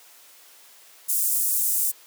pink high-pass noise, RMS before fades -23 dBFS, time 1.08-1.92 s, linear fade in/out 20 ms, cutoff 8500 Hz, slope 24 dB/octave, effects white hiss -51 dBFS RMS until 2.06 s + high-pass 400 Hz 12 dB/octave

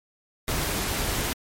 pink noise, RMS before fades -27 dBFS, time 0.48-1.33 s, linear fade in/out 0 ms, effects MP3 64 kbps

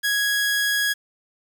sawtooth tone, 1661.2 Hz, G#6, in tune, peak -16 dBFS, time 0.03-0.94 s, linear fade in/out 20 ms, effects 8-bit

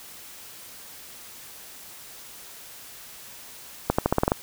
accelerating click train, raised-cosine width 1 ms, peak -5 dBFS, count 8, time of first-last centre 3.9-4.319 s, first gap 85 ms, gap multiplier 0.88, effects white hiss -44 dBFS RMS until 4.42 s

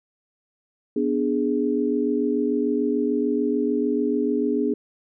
sine chord, G# diminished, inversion first, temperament equal, 246.9 / 293.7 / 415.3 Hz, B3 / D4 / G#4, 0 / 0 / 0 cents, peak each -24 dBFS, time 0.96-4.74 s, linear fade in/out 5 ms, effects none

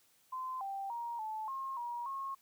sine tone with pitch steps, 1032 / 785 / 941 / 870 / 1072 / 954 / 1085 Hz, C6 / G5 / A#5 / A5 / C6 / A#5 / C#6, -24 / +2 / +16 / -20 / +42 / +40 / -37 cents, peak -37 dBFS, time 0.32-2.35 s, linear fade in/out 10 ms, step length 290 ms, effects white hiss -69 dBFS RMS until 2.41 s

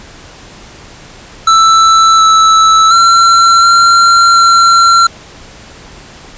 square tone with pitch steps, 1324 / 1313 / 1358 / 1373 / 1365 Hz, E6 / E6 / F6 / F6 / F6, +7 / -7 / -49 / -30 / -40 cents, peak -4 dBFS, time 1.47-5.07 s, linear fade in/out 5 ms, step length 720 ms, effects pink hiss -34 dBFS RMS until 6.37 s + resampled to 16000 Hz

